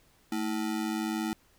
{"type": "ring-modulated tone", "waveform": "square", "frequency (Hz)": 271.8, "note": "C#4", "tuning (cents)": -34, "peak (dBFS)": -27, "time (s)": [0.32, 1.33], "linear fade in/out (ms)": 0, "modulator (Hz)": 50.3, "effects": ["pink hiss -64 dBFS RMS until 1.58 s"]}